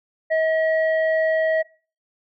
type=tone pair together; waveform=sine; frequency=638.4 / 1913 Hz; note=D#5 / A#6; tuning=+44 / +44 cents; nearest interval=octave + perfect fifth; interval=1900 cents; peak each=-17 / -24 dBFS; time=0.3-1.63 s; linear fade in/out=20 ms; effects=noise-tail reverb RT60 0.4 s tail -23 dB re dry + tanh soft clip ceiling -11 dBFS